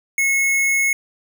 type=tone; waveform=square; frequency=2182 Hz; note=C#7; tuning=28 cents flat; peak=-16 dBFS; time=0.18-0.93 s; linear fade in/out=2 ms; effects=none